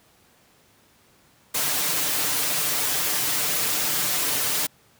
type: noise with comb filter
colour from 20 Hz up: white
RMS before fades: -24 dBFS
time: 1.54-4.67 s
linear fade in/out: 10 ms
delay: 6.7 ms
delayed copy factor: +0.8
effects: pink hiss -58 dBFS RMS until 4.99 s + high-pass 80 Hz 12 dB/octave